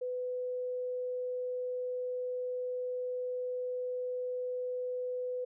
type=tone; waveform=sine; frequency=500 Hz; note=B4; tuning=21 cents sharp; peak=-33 dBFS; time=0.01-5.45 s; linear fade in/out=10 ms; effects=none